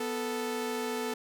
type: tone pair together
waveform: sawtooth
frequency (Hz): 246.9 / 439.9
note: B3 / A4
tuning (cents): 0 / 0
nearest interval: minor seventh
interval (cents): 1000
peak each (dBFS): -32 / -29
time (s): 0-1.14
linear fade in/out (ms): 5
effects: none